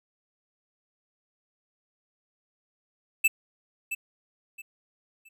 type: tone with echo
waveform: square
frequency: 2637 Hz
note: E7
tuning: in tune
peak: -18 dBFS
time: 3.24-3.28 s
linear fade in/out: 10 ms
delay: 670 ms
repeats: 3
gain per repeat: -11 dB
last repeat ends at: 5.29 s
effects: none